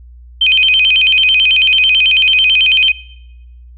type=tone with vibrato; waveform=sine; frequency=2794 Hz; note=F7; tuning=in tune; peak=-7 dBFS; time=0.41-2.92 s; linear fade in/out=5 ms; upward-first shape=square; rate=9.1 Hz; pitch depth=190 cents each way; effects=noise-tail reverb RT60 0.9 s tail -22 dB re dry + added 60 Hz sine -34 dBFS peak until 3.77 s